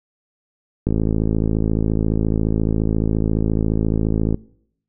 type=click train; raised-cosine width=3 ms; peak=-6 dBFS; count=190; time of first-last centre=0.87-4.344 s; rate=54.4 Hz; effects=noise-tail reverb RT60 0.7 s tail -23 dB re dry